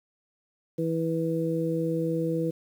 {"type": "harmonic tone", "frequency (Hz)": 163.6, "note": "E3", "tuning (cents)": -13, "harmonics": [1, 2, 3], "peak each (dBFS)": [-29, -29, -29], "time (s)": [0.78, 2.51], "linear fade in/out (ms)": 10, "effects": ["9-bit"]}